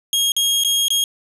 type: tone with dropouts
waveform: sawtooth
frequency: 3264 Hz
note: G#7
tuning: 31 cents flat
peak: -12 dBFS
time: 0.13-1.04 s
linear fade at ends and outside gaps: 1 ms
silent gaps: 0.32-0.365 / 0.637-0.647 / 0.883-0.904 s
effects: resampled to 32000 Hz + 8-bit